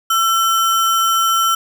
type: tone with sample-and-hold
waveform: sine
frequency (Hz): 1343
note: E6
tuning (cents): +32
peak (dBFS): -12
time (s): 0.1-1.55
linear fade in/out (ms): 5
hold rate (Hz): 4410
effects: none